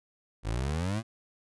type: exponential sweep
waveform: 25% pulse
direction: up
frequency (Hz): 50.1 to 117.3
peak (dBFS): -25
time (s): 0.43-1.03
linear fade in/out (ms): 50
effects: resampled to 24000 Hz